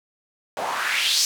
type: noise with band-pass filter sweep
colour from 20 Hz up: white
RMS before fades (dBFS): -23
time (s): 0.57-1.25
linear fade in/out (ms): 0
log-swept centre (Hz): 590 to 5900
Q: 2.9
effects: none